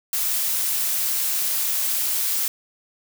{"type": "noise", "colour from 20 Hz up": "blue", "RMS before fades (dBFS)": -23, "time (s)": [0.13, 2.48], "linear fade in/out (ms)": 2, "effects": []}